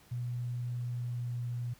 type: tone with pitch glide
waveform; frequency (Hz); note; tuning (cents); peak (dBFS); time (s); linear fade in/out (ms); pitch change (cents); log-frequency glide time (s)
sine; 121.8 to 120.96; B2 to B2; -24 to -36; -33; 0.11-1.74; 10; -12; 0.8-1.37
effects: pink hiss -61 dBFS RMS until 1.79 s